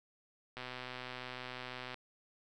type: click train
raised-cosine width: 0.3 ms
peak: -27 dBFS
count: 174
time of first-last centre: 0.57-1.943 s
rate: 126 Hz
effects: none